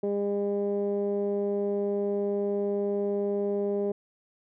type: tone with low-pass filter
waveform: 15% pulse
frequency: 202.2 Hz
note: G#3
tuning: 46 cents flat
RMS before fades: -28 dBFS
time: 0.03-3.92 s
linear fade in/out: 5 ms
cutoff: 470 Hz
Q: 3
effects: none